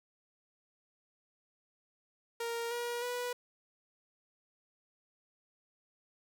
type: tone with pitch steps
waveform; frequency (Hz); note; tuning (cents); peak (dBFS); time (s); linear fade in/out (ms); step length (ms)
sawtooth; 466.2 / 477.9 / 489.9; A#4 / A#4 / B4; 0 / +43 / -14; -31; 2.4-3.33; 5; 310
effects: none